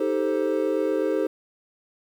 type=chord; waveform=triangle; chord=A half-diminished seventh; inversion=second; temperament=equal with one note detuned; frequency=313.7 / 392 / 440 / 523.3 Hz; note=Eb4 / G4 / A4 / C5; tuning=+14 / 0 / 0 / 0 cents; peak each=-25 dBFS; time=0-1.27 s; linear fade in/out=5 ms; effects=9-bit